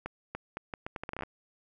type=accelerating click train; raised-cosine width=0.5 ms; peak=-21 dBFS; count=14; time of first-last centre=0.06-1.234 s; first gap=290 ms; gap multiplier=0.76; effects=none